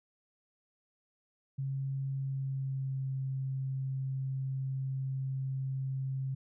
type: tone with pitch glide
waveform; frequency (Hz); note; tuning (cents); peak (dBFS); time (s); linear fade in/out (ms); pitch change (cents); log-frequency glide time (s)
sine; 135.7 to 133.45; C#3 to C3; -36 to +35; -32; 1.58-6.35; 10; -29; 2.12-3.11
effects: none